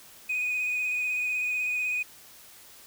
sine tone with vibrato, 2489 Hz, D#7, in tune, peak -24 dBFS, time 0.29-2.03 s, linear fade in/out 10 ms, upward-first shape sine, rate 16 Hz, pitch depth 24 cents each way, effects tanh soft clip ceiling -24 dBFS + white hiss -51 dBFS RMS until 2.86 s

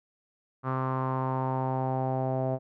sawtooth tone with low-pass filter sweep, 130.81 Hz, C3, in tune, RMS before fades -29 dBFS, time 0.63-2.59 s, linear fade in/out 50 ms, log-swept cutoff 1200 to 660 Hz, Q 4.7, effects none

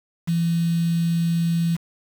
sine tone with quantisation, 168 Hz, E3, 33 cents sharp, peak -18 dBFS, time 0.27-1.77 s, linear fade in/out 20 ms, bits 6, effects none

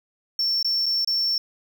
triangle tone with dropouts, 5430 Hz, F8, 50 cents flat, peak -19 dBFS, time 0.39-1.38 s, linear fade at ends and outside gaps 2 ms, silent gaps 0.628-0.646 / 0.859-0.863 / 1.047-1.074 s, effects none

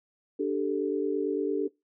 sine chord, D suspended fourth, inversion none, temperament just, 293.7 / 391.6 / 440.5 Hz, D4 / G4 / A4, 0 / -2 / +2 cents, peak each -30 dBFS, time 0.39-1.68 s, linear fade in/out 10 ms, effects noise-tail reverb RT60 0.2 s tail -20 dB re dry

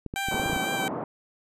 clicks, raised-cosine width 3 ms, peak -20 dBFS, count 9, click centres 0.063 / 0.139 / 0.286 / 0.344 / 0.398 / 0.461 / 0.498 / 0.533 / 0.564 s
15% pulse tone with vibrato, 780 Hz, G5, 9 cents flat, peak -21 dBFS, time 0.16-0.88 s, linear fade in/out 0 ms, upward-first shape sine, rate 4 Hz, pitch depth 19 cents each way
pink band-pass noise, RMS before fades -32 dBFS, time 0.31-1.04 s, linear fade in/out 2 ms, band 170 to 1100 Hz, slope 24 dB/octave
effects resampled to 32000 Hz

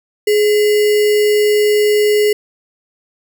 sine tone with sample-and-hold, 420 Hz, G#4, 19 cents sharp, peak -9 dBFS, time 0.27-2.33 s, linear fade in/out 5 ms, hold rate 2450 Hz, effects none

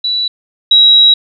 sine tone pair in turn, 3943 / 3860 Hz, B7 / B7, -4 / -40 cents, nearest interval unison, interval 36 cents, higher first, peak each -12 / -3 dBFS, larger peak second, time 0.04-0.28 / 0.71-1.14 s, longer second, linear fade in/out 5 ms, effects none

